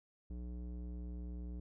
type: tone with low-pass filter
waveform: square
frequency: 60.3 Hz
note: B1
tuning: 41 cents flat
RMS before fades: -44 dBFS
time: 0.3-1.6 s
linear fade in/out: 5 ms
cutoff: 320 Hz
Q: 1.1
effects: none

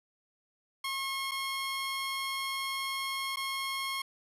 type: tone with dropouts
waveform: 15% pulse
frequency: 1081 Hz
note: C#6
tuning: 44 cents flat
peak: -26 dBFS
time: 0.84-4.02 s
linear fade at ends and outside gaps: 5 ms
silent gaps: 1.312-1.316 / 3.36-3.369 s
effects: resampled to 32000 Hz + 10-bit

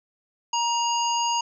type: harmonic tone with a mistuned harmonic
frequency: 943 Hz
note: A#5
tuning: 20 cents sharp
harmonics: 1 / 3 / 5 / 7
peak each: -23 / -29 / -33 / -30 dBFS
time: 0.53-1.41 s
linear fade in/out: 5 ms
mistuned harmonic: 5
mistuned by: +43 cents
effects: none

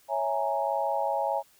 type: chord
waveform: sine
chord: A# half-diminished seventh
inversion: first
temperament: equal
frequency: 554.4 / 659.3 / 830.6 / 932.3 Hz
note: C#5 / E5 / G#5 / A#5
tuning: 0 / 0 / 0 / 0 cents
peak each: -31 / -31 / -29 / -33 dBFS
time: 0.08-1.43 s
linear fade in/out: 50 ms
effects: white hiss -61 dBFS RMS until 1.59 s

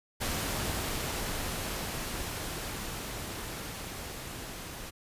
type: noise with level ramp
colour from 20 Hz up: pink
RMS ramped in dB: -32 to -42 dBFS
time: 0.2-4.91 s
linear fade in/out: 20 ms
effects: resampled to 32000 Hz

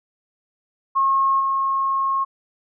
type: tone with level steps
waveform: sine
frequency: 1083 Hz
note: C#6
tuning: 41 cents flat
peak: -15 / -18 dBFS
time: 0.95-2.25 s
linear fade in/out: 20 ms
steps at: 1.39 s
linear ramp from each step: 20 ms
effects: none

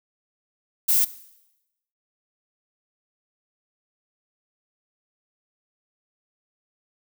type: noise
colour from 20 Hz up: violet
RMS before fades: -19 dBFS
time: 0.88-1.05 s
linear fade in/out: 10 ms
effects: noise-tail reverb RT60 0.9 s tail -17 dB re dry

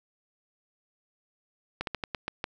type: slowing click train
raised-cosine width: 0.3 ms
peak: -15 dBFS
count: 7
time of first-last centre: 1.81-2.441 s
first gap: 62 ms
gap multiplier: 1.21
effects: none

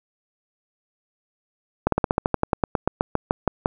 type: slowing click train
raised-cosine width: 1 ms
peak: -4 dBFS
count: 18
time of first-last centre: 1.87-3.659 s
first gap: 53 ms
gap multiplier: 1.08
effects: none

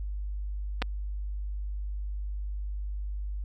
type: clicks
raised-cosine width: 0.3 ms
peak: -13 dBFS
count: 2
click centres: 0.819 / 0.823 s
effects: added 50 Hz sine -31 dBFS peak until 3.44 s + AAC 48 kbps

